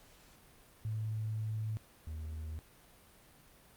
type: tone pair in turn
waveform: sine / triangle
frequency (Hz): 109.1 / 78.29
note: A2 / D#2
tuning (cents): -14 / +11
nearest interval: tritone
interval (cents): 575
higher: first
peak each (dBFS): -34 / -37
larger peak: first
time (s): 0.85-1.77 / 2.07-2.59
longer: first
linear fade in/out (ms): 0
effects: pink hiss -61 dBFS RMS until 3.76 s + Opus 48 kbps